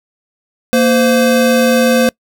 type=tone pair together; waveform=square; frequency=232.1 / 515 Hz; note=A#3 / C5; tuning=-7 / -28 cents; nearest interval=octave + major second; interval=1379 cents; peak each=-12 dBFS; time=0.73-2.09 s; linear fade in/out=0 ms; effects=noise-tail reverb RT60 0.1 s tail -26 dB re dry